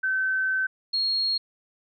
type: tone pair in turn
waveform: sine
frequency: 1534 / 4275 Hz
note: G6 / C8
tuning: -38 / +36 cents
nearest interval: octave + tritone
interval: 1774 cents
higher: second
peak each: -22 dBFS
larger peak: neither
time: 0.03-0.67 / 0.93-1.38 s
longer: first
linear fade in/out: 10 ms
effects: none